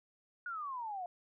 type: exponential sweep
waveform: sine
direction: down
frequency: 1470 to 695 Hz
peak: -38 dBFS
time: 0.46-1.06 s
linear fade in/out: 2 ms
effects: none